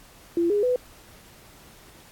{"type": "tone with pitch steps", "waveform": "sine", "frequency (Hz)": [340.5, 412, 498.5], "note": ["F4", "G#4", "B4"], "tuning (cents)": [-44, -14, 16], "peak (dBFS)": -19, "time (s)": [0.37, 0.76], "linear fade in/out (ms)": 2, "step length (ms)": 130, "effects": ["pink hiss -51 dBFS RMS until 2.11 s", "AAC 64 kbps"]}